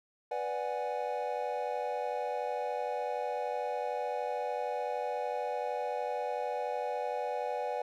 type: chord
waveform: triangle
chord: G# half-diminished seventh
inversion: first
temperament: equal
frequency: 493.9 / 587.3 / 740 / 830.6 Hz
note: B4 / D5 / F#5 / G#5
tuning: 0 / 0 / 0 / 0 cents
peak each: -35 / -36 / -36 / -36 dBFS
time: 0.31-7.82 s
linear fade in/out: 5 ms
effects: none